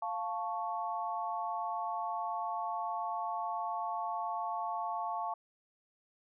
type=chord; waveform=sine; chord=F augmented; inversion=none; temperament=equal; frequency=698.5 / 880 / 1108.7 Hz; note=F5 / A5 / C#6; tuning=0 / 0 / 0 cents; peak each=-38 / -37 / -39 dBFS; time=0.02-5.34 s; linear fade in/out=5 ms; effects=none